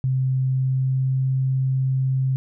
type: tone with pitch glide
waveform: sine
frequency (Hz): 130.81 to 131.95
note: C3 to C3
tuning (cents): 0 to +15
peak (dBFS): -18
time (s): 0.04-2.36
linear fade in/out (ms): 0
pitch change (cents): +15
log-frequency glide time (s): 0.4-1.28
effects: none